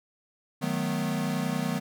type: chord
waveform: square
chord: B dominant seventh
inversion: first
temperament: equal with one note detuned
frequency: 155.56 / 185 / 216.5 / 246.9 Hz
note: D#3 / F#3 / A3 / B3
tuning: 0 / 0 / -28 / 0 cents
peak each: -33 / -33 / -34 / -33 dBFS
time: 0.61-1.8 s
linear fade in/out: 20 ms
effects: none